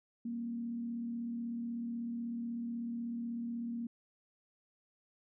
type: tone with frequency modulation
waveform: sine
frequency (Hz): 234.6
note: A#3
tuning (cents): +11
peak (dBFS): -36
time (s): 0.25-3.87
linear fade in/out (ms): 5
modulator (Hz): 36.2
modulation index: 0.31
effects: none